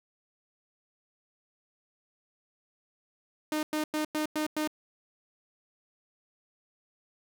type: tone bursts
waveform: sawtooth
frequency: 306.2 Hz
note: D#4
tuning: 28 cents flat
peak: -24 dBFS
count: 6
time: 3.52-4.675 s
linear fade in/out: 2 ms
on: 110 ms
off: 99 ms
effects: none